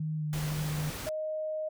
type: tone with pitch glide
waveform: sine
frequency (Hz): 155.56 to 151.66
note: D#3 to D#3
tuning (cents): 0 to -44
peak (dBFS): -30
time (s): 0-0.9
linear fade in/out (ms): 5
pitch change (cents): -44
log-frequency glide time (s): 0.16-0.26
type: noise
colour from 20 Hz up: pink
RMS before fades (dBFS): -39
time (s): 0.33-1.09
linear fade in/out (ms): 0
type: tone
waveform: sine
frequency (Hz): 622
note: D#5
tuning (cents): -1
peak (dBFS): -31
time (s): 1.06-1.69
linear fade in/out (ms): 10
effects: none